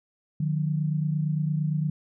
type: tone pair together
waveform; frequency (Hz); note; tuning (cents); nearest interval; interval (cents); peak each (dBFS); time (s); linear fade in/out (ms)
sine; 151.35 / 180.1; D#3 / F#3; -48 / -46; minor third; 302; -24 / -30; 0.4-1.9; 5
effects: none